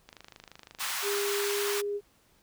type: click train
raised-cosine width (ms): 0.2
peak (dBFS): -29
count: 23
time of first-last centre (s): 0.09-0.943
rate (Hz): 25.8
type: high-pass noise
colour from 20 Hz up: pink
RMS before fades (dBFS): -33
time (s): 0.79-1.82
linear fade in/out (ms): 20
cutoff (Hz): 980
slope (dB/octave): 24
type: tone with pitch glide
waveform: sine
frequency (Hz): 405 to 408.1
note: G#4 to G#4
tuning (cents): -43 to -30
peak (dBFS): -29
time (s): 1.02-2.01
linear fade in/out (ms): 50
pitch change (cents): +13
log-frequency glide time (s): 1.38-1.78
effects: pink hiss -65 dBFS RMS until 2.42 s